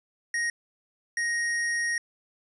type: tone pair in turn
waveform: square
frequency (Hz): 1873 / 1873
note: A#6 / A#6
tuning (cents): +8 / +8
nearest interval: unison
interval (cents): 0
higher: neither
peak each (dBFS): -26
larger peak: neither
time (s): 0.34-0.5 / 1.17-1.98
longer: second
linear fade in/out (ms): 2
effects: resampled to 24000 Hz